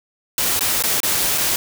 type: noise with dropouts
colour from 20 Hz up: white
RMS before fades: -19 dBFS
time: 0.38-1.56 s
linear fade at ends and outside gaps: 1 ms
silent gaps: 0.593-0.608 / 0.824-0.837 / 1.003-1.032 / 1.378-1.381 s
effects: none